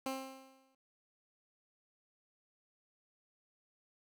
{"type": "tone with exponential decay", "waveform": "15% pulse", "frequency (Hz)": 265.4, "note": "C4", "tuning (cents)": 25, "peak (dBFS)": -28, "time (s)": [0.06, 0.75], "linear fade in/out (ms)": 2, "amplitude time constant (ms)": 150, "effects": []}